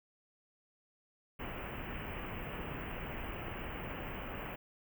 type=band-stop noise; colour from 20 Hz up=pink; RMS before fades=-42 dBFS; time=1.39-4.56 s; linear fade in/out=10 ms; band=3000 to 16000 Hz; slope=96 dB/octave; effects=none